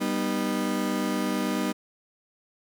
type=chord; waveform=35% pulse; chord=G augmented; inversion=none; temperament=just; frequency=196 / 245 / 306.2 Hz; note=G3 / B3 / D#4; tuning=0 / -14 / -28 cents; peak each=-28 dBFS; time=0-1.73 s; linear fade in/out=20 ms; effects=none